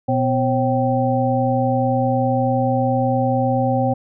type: tone cluster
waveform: sine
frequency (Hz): 122.1 / 251.3 / 539 / 776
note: B2 / B3 / C#5 / G5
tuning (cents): -19 / +30 / -49 / -18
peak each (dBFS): -21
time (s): 0.08-3.94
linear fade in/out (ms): 10
effects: none